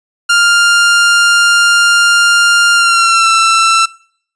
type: tone with pitch glide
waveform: sawtooth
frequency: 1400 to 1337.6 Hz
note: F6 to E6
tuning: +4 to +25 cents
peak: -3 dBFS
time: 0.29-3.86 s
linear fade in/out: 10 ms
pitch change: -79 cents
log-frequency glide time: 2.74-3.29 s
effects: noise-tail reverb RT60 0.6 s tail -24 dB re dry + resampled to 22050 Hz